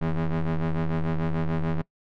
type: ring-modulated tone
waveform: 40% pulse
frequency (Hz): 82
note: E2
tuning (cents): -9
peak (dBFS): -19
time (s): 0.01-1.82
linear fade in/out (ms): 10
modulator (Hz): 78.6
effects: noise-tail reverb RT60 0.1 s tail -22 dB re dry + low-pass 2000 Hz 12 dB/octave